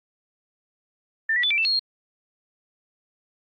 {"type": "tone with pitch steps", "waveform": "sine", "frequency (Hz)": [1788, 1944, 3483, 2339, 2655, 4299, 4241], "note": ["A6", "B6", "A7", "D7", "E7", "C8", "C8"], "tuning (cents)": [27, -28, -18, -8, 12, 46, 23], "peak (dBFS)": -19, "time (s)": [1.29, 1.794], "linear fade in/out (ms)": 5, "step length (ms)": 72, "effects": ["AAC 48 kbps"]}